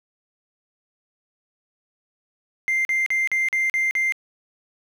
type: tone bursts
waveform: triangle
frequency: 2093 Hz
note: C7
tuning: in tune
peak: -16 dBFS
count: 7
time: 2.68-4.122 s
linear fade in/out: 0 ms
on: 170 ms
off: 42 ms
effects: tanh soft clip ceiling -14 dBFS + 9-bit